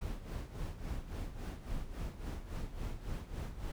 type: noise with tremolo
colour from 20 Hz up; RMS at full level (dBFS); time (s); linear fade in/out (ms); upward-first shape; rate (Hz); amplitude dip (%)
brown; -38; 0.01-3.72; 10; sine; 3.6; 70
effects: none